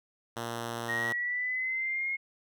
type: tone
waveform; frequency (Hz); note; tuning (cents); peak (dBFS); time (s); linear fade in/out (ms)
5% pulse; 117; A#2; +7; -23; 0.36-1.13; 10
type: linear sweep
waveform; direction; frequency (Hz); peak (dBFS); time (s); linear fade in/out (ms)
sine; up; 1864.7 to 2160; -29; 0.88-2.17; 20
effects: none